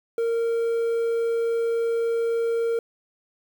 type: tone with quantisation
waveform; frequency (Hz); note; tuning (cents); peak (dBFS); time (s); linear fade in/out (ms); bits
triangle; 461.8; A#4; -16; -19; 0.18-2.79; 2; 8
effects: none